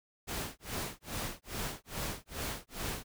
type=noise with tremolo; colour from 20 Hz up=pink; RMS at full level=-36 dBFS; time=0.27-3.04 s; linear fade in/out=20 ms; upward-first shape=sine; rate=2.4 Hz; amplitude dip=100%; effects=none